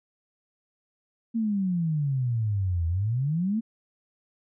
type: exponential two-way sweep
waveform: sine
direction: down then up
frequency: 233.1 to 81.4 to 233.1 Hz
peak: -23 dBFS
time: 1.34-3.61 s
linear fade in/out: 20 ms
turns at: 2.87 s
effects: none